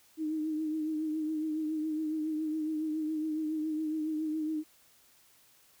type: tone with vibrato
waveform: sine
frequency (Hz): 311.1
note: D#4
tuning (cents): 0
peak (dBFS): -30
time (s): 0.17-4.64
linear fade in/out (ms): 50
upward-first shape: triangle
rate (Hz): 7.2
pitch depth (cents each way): 46
effects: white hiss -63 dBFS RMS until 5.8 s